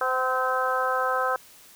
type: harmonic tone with a mistuned harmonic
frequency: 258 Hz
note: C4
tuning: 24 cents flat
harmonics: 2 / 3 / 4 / 5 / 6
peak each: -28 / -30 / -29 / -27 / -30 dBFS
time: 0.01-1.36 s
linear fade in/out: 2 ms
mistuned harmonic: 3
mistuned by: -20 cents
effects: white hiss -51 dBFS RMS until 1.75 s